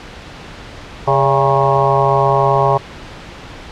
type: harmonic tone with a mistuned harmonic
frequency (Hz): 136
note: C#3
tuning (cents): -33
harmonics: 1 / 3 / 4 / 5 / 6 / 7 / 8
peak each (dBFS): -18 / -18 / -18 / -18 / -18 / -18 / -18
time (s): 1.07-2.78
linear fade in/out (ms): 10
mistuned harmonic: 4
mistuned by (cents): +82
effects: pink hiss -33 dBFS RMS until 3.71 s + low-pass 4000 Hz 12 dB/octave